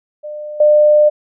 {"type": "tone with level steps", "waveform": "sine", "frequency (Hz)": 600, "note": "D5", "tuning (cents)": 37, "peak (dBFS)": [-24, -6], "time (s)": [0.23, 1.1], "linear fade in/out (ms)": 20, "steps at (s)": 0.6, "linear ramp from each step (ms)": 5, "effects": []}